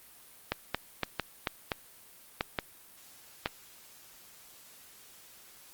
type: clicks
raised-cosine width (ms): 0.3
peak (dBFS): -12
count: 9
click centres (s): 0.52 / 0.746 / 1.033 / 1.197 / 1.472 / 1.718 / 2.409 / 2.588 / 3.459
effects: white hiss -55 dBFS RMS until 5.73 s + Opus 32 kbps